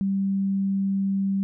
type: tone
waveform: sine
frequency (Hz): 195.3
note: G3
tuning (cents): -6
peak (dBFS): -21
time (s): 0.01-1.43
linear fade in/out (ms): 0
effects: none

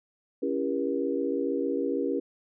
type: chord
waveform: sine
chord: C# diminished seventh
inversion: none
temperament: just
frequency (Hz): 277.2 / 332.6 / 399.1 / 479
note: C#4 / E4 / G4 / Bb4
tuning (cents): 0 / +16 / +31 / +47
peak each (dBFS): -30 / -33 / -31 / -31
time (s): 0.42-2.2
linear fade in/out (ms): 10
effects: none

